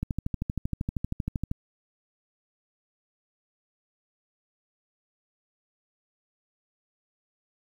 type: click train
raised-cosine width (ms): 5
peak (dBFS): -16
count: 20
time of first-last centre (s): 0.03-1.514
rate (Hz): 12.8
effects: 9-bit